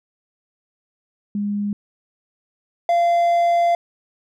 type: tone pair in turn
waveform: sine / triangle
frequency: 204.7 / 688.5 Hz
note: G#3 / F5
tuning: -25 / -25 cents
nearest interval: octave + major sixth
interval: 2100 cents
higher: second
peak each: -20 / -12 dBFS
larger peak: second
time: 1.35-1.73 / 2.89-3.75 s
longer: second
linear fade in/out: 2 ms
effects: none